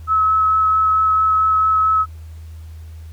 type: tone with vibrato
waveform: sine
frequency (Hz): 1291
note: E6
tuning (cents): -37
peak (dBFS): -12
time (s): 0.07-2.06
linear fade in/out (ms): 50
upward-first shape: sine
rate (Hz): 4.5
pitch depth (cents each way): 9
effects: added 80 Hz sine -32 dBFS peak until 3.12 s + pink hiss -53 dBFS RMS until 3.12 s

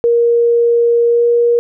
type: tone with pitch glide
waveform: sine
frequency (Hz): 470.6 to 473.9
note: A#4 to A#4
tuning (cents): +16 to +28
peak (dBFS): -8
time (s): 0.04-1.59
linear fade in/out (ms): 0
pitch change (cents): +12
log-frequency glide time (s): 1.08-1.24
effects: none

